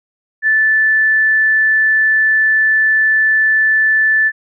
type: tone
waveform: sine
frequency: 1753 Hz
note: A6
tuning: 7 cents flat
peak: -9 dBFS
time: 0.42-4.32 s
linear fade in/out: 50 ms
effects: none